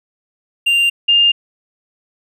triangle / sine tone pair in turn, 2787 / 2810 Hz, F7 / F7, -4 / +10 cents, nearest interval unison, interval 14 cents, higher second, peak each -9 / -8 dBFS, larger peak second, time 0.66-0.9 / 1.08-1.32 s, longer neither, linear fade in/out 10 ms, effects none

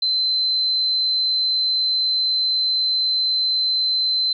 sine tone, 4072 Hz, C8, 48 cents flat, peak -17 dBFS, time 0.02-4.33 s, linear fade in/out 5 ms, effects none

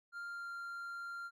triangle tone with pitch glide, 1396.9 to 1388.1 Hz, F6 to F6, 0 to -11 cents, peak -40 dBFS, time 0.12-1.31 s, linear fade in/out 50 ms, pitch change -11 cents, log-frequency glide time 0.29-0.5 s, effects none

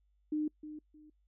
sine tone with echo, 304.2 Hz, D#4, 39 cents flat, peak -30 dBFS, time 0.32-0.48 s, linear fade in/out 5 ms, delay 310 ms, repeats 2, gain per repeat -12 dB, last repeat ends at 1.1 s, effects noise-tail reverb RT60 0.1 s tail -26 dB re dry + added 50 Hz sine -69 dBFS peak until 1.27 s

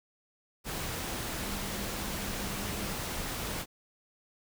sine tone in noise, 199.3 Hz, G3, 29 cents sharp, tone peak -43 dBFS, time 1.37-2.94 s, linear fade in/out 50 ms, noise pink, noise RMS -36 dBFS, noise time 0.64-3.66 s, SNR -10 dB, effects none

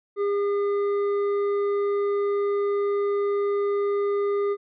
sine tone with hard clipping, 404.9 Hz, G#4, 44 cents flat, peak -23 dBFS, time 0.16-4.57 s, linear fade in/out 50 ms, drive 7 dB, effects resampled to 8000 Hz

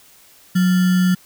sine tone with sample-and-hold, 182.7 Hz, F#3, 22 cents flat, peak -12 dBFS, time 0.55-1.15 s, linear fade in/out 10 ms, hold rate 1575 Hz, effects white hiss -49 dBFS RMS until 1.25 s

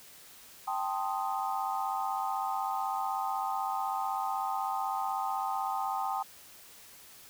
sine chord, A half-diminished seventh, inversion third, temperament equal, 784 / 880 / 1046.5 / 1244.5 Hz, G5 / A5 / C6 / Eb6, 0 / 0 / 0 / 0 cents, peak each -33 / -36 / -38 / -37 dBFS, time 0.67-6.23 s, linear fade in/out 10 ms, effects white hiss -53 dBFS RMS until 7.29 s

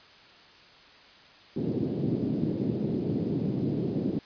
white band-pass noise, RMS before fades -29 dBFS, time 1.56-4.19 s, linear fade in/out 5 ms, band 120 to 340 Hz, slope 24 dB/octave, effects white hiss -53 dBFS RMS until 4.25 s + resampled to 11025 Hz

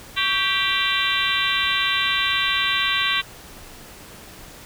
harmonic tone with a mistuned harmonic, 392 Hz, G4, in tune, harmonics 3 / 4 / 5 / 6 / 7 / 8 / 9 / 10, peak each -27 / -27 / -27 / -27 / -27 / -27 / -27 / -27 dBFS, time 0.16-3.22 s, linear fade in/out 20 ms, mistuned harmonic 3, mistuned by -72 cents, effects pink hiss -42 dBFS RMS until 4.65 s

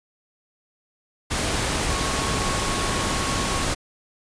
sine tone in noise, 1100 Hz, C#6, 14 cents flat, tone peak -31 dBFS, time 1.89-3.66 s, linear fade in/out 20 ms, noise pink, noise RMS -24 dBFS, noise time 1.3-3.75 s, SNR -10 dB, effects resampled to 22050 Hz

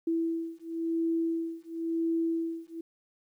sine beating tone pair, 329.6 / 330.56 Hz, E4 / E4, 0 / +5 cents, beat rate 0.96 Hz, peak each -31 dBFS, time 0.07-2.81 s, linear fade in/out 5 ms, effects 11-bit

